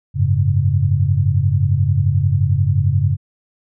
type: chord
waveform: sine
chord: F# suspended second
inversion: none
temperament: equal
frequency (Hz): 92.5 / 103.83 / 138.59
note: F#2 / G#2 / C#3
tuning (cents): 0 / 0 / 0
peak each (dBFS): -17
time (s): 0.14-3.17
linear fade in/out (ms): 50
effects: none